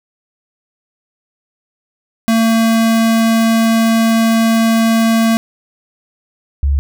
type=tone pair in turn; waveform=square / sine; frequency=226.1 / 70.07 Hz; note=A3 / C#2; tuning=+47 / +19 cents; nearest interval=octave + minor sixth; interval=2028 cents; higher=first; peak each=-10 dBFS; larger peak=neither; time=2.28-5.37 / 6.63-6.79 s; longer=first; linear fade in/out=0 ms; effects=none